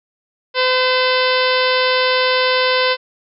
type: harmonic tone with a mistuned harmonic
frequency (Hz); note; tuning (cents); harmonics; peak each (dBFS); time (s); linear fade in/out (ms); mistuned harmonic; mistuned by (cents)
510; C5; -44; 1 / 2 / 3 / 4 / 5 / 6 / 7 / 8 / 9 / 10; -17 / -20 / -22 / -23 / -24 / -25 / -25 / -26 / -27 / -27; 0.54-2.97; 50; 5; +46
effects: none